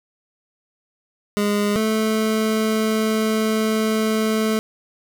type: tone pair in turn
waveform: 25% pulse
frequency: 206 / 218.5 Hz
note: G#3 / A3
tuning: -14 / -12 cents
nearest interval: minor second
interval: 102 cents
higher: second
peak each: -14 dBFS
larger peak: neither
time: 1.37-1.76 / 1.76-4.59 s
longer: second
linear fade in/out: 0 ms
effects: none